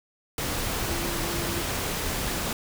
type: tone in noise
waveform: sine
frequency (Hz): 341.5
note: F4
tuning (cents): -39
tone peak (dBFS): -34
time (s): 0.87-1.61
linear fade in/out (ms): 2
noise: pink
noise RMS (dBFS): -29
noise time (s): 0.38-2.53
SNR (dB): -8
effects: none